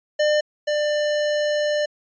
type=tone pair in turn; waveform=square; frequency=600 / 595.5 Hz; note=D5 / D5; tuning=+37 / +24 cents; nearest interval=unison; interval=13 cents; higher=first; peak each=-17 / -20 dBFS; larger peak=first; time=0.19-0.41 / 0.67-1.86 s; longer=second; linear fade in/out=10 ms; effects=resampled to 16000 Hz